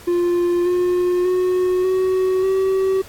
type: tone with pitch steps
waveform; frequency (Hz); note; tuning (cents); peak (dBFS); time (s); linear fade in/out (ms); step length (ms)
triangle; 350 / 357.8 / 365.7 / 373.8 / 382.1; F4 / F4 / F#4 / F#4 / G4; +4 / +42 / -20 / +18 / -44; -13; 0.07-3.02; 10; 590
effects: pink hiss -42 dBFS RMS until 3.08 s + AAC 64 kbps